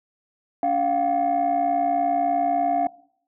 sine tone cluster, 283.3 / 700 / 760 Hz, C#4 / F5 / F#5, +38 / +4 / +46 cents, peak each -26 / -19 / -25 dBFS, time 0.63-2.87 s, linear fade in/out 2 ms, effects noise-tail reverb RT60 0.6 s tail -21 dB re dry + tanh soft clip ceiling -14 dBFS

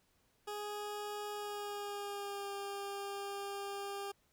20% pulse tone with pitch glide, 415.3 to 399.8 Hz, G#4 to G4, 0 to +34 cents, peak -35 dBFS, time 0.47-4.12 s, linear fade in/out 10 ms, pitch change -66 cents, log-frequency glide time 1.33-2.51 s, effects pink hiss -74 dBFS RMS until 4.32 s

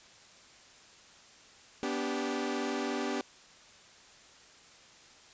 sawtooth chord, G major, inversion first, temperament equal with one note detuned, 246.9 / 290.1 / 392 Hz, B3 / D4 / G4, 0 / -21 / 0 cents, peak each -32 dBFS, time 1.83-3.21 s, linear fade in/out 0 ms, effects white hiss -56 dBFS RMS until 5.33 s + resampled to 16000 Hz

